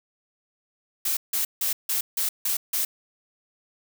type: noise bursts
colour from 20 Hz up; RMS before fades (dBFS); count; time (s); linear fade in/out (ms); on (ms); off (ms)
blue; -25; 7; 1.05-2.85; 5; 120; 160
effects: none